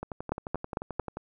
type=two click trains; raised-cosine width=1 ms; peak=-21 / -14 dBFS; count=14 / 4; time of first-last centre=0.03-1.17 / 0.32-0.997 s; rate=11.4 / 4.43 Hz; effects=none